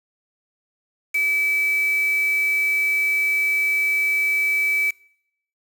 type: tone with quantisation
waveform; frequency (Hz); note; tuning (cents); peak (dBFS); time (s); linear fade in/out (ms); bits
sine; 2300; D7; -37; -18; 1.14-4.91; 10; 5
effects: noise-tail reverb RT60 0.7 s tail -24 dB re dry